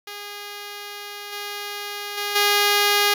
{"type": "tone with level steps", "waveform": "5% pulse", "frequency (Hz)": 410, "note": "G#4", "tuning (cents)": -22, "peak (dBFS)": [-22, -18, -13, -5], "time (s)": [0.07, 3.14], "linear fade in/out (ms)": 5, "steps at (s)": [1.32, 2.17, 2.35], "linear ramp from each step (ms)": 10, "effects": []}